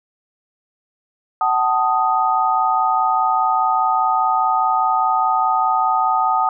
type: chord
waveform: sine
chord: D# diminished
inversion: first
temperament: equal with one note detuned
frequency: 755.1 / 880 / 1244.5 Hz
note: F#5 / A5 / D#6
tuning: +35 / 0 / 0 cents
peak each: -19 / -19 / -18 dBFS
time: 1.41-6.49 s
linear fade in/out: 2 ms
effects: none

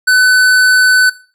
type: tone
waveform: square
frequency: 1506 Hz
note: F#6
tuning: 30 cents sharp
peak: -7 dBFS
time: 0.07-1.1 s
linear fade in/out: 10 ms
effects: noise-tail reverb RT60 0.4 s tail -19 dB re dry + low-pass 12000 Hz 12 dB/octave

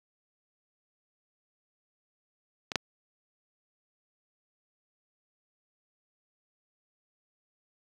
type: clicks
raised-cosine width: 0.2 ms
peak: -15 / -7 dBFS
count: 2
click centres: 2.718 / 2.757 s
effects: high-pass 80 Hz 12 dB/octave + 8-bit

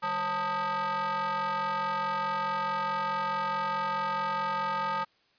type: ring-modulated tone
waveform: square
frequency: 174.61 Hz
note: F3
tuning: in tune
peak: -26 dBFS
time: 0.02-5.05 s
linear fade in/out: 20 ms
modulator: 1070 Hz
effects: white hiss -67 dBFS RMS until 5.38 s + resampled to 11025 Hz

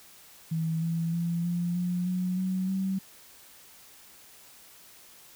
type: tone with pitch steps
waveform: sine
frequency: 162 / 165.88 / 169.86 / 173.93 / 178.1 / 182.36 / 186.74 / 191.21 Hz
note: E3 / E3 / F3 / F3 / F3 / F#3 / F#3 / G3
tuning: -30 / +11 / -48 / -7 / +34 / -25 / +16 / -43 cents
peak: -26 dBFS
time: 0.51-2.99 s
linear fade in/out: 10 ms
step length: 310 ms
effects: white hiss -53 dBFS RMS until 5.35 s

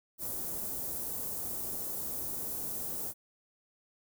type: band-stop noise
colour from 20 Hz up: white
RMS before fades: -37 dBFS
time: 0.18-3.14 s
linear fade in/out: 50 ms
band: 610 to 11000 Hz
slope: 12 dB/octave
effects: none

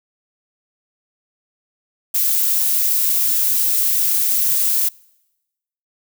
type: noise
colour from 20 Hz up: violet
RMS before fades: -17 dBFS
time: 2.14-4.89 s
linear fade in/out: 10 ms
effects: noise-tail reverb RT60 1.0 s tail -26 dB re dry

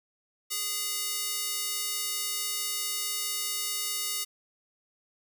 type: tone with high-pass filter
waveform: square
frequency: 412.3 Hz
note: G#4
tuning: 13 cents flat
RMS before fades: -32 dBFS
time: 0.5-4.25 s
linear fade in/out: 20 ms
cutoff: 4400 Hz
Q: 0.58
effects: none

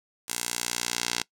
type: tone with band-pass filter sweep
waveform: 10% pulse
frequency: 59.9 Hz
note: A#1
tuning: 48 cents sharp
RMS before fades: -31 dBFS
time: 0.28-1.23 s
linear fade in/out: 10 ms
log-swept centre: 9200 to 5200 Hz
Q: 1
effects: noise-tail reverb RT60 0.1 s tail -23 dB re dry

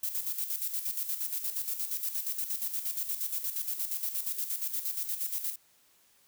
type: noise with tremolo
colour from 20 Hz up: violet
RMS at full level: -32 dBFS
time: 0.03-5.56 s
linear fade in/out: 5 ms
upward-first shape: square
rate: 8.5 Hz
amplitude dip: 60%
effects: white hiss -65 dBFS RMS until 6.27 s

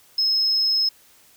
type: tone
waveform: sine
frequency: 5170 Hz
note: E8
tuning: 34 cents flat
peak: -16 dBFS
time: 0.18-0.89 s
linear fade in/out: 5 ms
effects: tanh soft clip ceiling -14 dBFS + white hiss -54 dBFS RMS until 1.36 s

